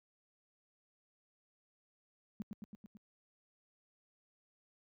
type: tone with echo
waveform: sine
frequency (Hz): 207.7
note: G#3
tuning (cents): 0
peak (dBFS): -37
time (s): 2.4-2.42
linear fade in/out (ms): 0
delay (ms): 110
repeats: 5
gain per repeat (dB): -3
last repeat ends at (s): 2.97
effects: high-pass 80 Hz 12 dB/octave